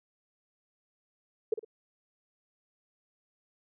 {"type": "tone with echo", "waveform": "sine", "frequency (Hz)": 440.7, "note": "A4", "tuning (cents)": 3, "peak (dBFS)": -22, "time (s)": [1.52, 1.54], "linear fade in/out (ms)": 5, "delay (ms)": 54, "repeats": 2, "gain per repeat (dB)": -11, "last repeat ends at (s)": 1.648, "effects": []}